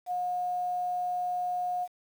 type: tone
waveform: sine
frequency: 720 Hz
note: F#5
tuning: 47 cents flat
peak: -28 dBFS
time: 0.06-1.88 s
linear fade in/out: 50 ms
effects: 9-bit